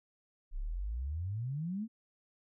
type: exponential sweep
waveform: sine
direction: up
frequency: 30.42 to 233.1 Hz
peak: -34 dBFS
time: 0.51-1.88 s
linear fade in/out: 50 ms
effects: none